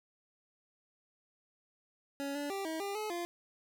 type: tone with pitch steps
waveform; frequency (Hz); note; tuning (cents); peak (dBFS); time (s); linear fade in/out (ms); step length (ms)
25% pulse; 279.7 / 288.4 / 392.8 / 320.2 / 399.6 / 427.8 / 346.3; C#4 / D4 / G4 / D#4 / G4 / A4 / F4; +16 / -31 / +4 / +50 / +33 / -49 / -15; -32; 2.2-3.25; 0; 150
effects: none